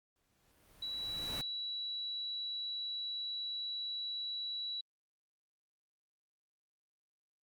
pink noise with exponential growth, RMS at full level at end -41 dBFS, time 0.16-1.41 s, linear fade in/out 0 ms, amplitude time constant 270 ms
sine tone, 3923 Hz, B7, 12 cents flat, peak -37 dBFS, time 0.82-4.81 s, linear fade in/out 5 ms
effects Opus 48 kbps

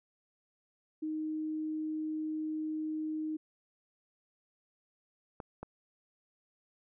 sine tone, 311.1 Hz, D#4, in tune, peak -33 dBFS, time 1.02-3.37 s, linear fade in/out 10 ms
clicks, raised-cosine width 1 ms, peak -27 dBFS, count 2, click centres 5.402 / 5.63 s
effects none

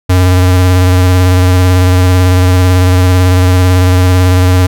square tone with vibrato, 91.2 Hz, F#2, 24 cents flat, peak -5 dBFS, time 0.09-4.67 s, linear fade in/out 10 ms, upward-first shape square, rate 18 Hz, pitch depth 21 cents each way, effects none

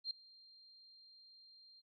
sine tone with ADSR envelope, 4186 Hz, C8, in tune, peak -35 dBFS, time 0.04-1.82 s, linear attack 67 ms, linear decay 4 ms, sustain -24 dB, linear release 31 ms, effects noise-tail reverb RT60 0.1 s tail -26 dB re dry

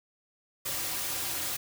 white noise with comb filter, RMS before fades -33 dBFS, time 0.65-1.57 s, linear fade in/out 10 ms, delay 4.6 ms, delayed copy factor -0.65, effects none

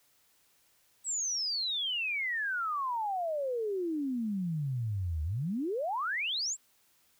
sine exponential two-way sweep, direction down then up, 7980 to 74 to 7980 Hz, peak -30 dBFS, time 1.04-6.57 s, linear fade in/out 50 ms, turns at 5.23 s, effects white hiss -68 dBFS RMS until 7.19 s

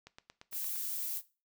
click train, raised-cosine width 0.2 ms, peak -32 dBFS, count 7, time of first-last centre 0.07-0.759 s, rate 8.71 Hz
violet noise, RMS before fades -37 dBFS, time 0.51-1.22 s, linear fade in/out 50 ms
effects noise-tail reverb RT60 0.3 s tail -17 dB re dry

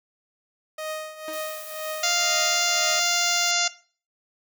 sawtooth tone with tremolo, 623 Hz, D#5, 2 cents sharp, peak -24 dBFS, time 0.78-3 s, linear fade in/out 5 ms, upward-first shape triangle, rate 2 Hz, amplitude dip 80%
sawtooth tone with exponential decay, 315.5 Hz, D#4, 24 cents sharp, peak -31 dBFS, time 1.28-1.5 s, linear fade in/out 2 ms, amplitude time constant 47 ms
blue noise, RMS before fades -40 dBFS, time 1.33-3.51 s, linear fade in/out 0 ms
harmonic tone, 698.5 Hz, F5, in tune, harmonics 1 / 2 / 3 / 4 / 5 / 6 / 7 / 8 / 9 / 10, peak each -30 / -30 / -30 / -30 / -30 / -30 / -30 / -30 / -30 / -30 dBFS, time 2.03-3.68 s, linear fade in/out 5 ms
effects noise-tail reverb RT60 0.4 s tail -17 dB re dry

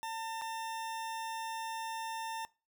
40% pulse tone with dropouts, 900 Hz, A5, 39 cents sharp, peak -36 dBFS, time 0.03-2.45 s, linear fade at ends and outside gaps 0 ms, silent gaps 0.413-0.419 s, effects noise-tail reverb RT60 0.3 s tail -20 dB re dry

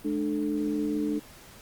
sine tone cluster, 213.3 / 298.5 / 439 Hz, G#3 / D4 / A4, +46 / +28 / -4 cents, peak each -32 / -27 / -35 dBFS, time 0.04-1.2 s, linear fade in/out 20 ms, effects pink hiss -50 dBFS RMS until 1.61 s + Opus 32 kbps

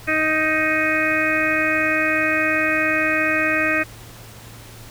harmonic tone, 312.4 Hz, D#4, 7 cents sharp, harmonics 1 / 2 / 4 / 5 / 6 / 7 / 8, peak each -25 / -25 / -27 / -24 / -23 / -27 / -23 dBFS, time 0.07-3.84 s, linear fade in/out 20 ms, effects added 113 Hz sine -42 dBFS peak until 4.9 s + pink hiss -42 dBFS RMS until 4.9 s

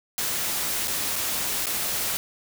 white noise with dropouts, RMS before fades -27 dBFS, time 0.18-2.17 s, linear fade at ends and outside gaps 0 ms, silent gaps 0.874-0.88 / 1.157-1.162 / 1.658-1.668 s, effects none

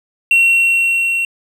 triangle tone with level ramp, 2729 Hz, F7, 41 cents flat, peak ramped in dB -5 to -13 dBFS, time 0.31-1.25 s, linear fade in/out 2 ms, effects tanh soft clip ceiling -1 dBFS

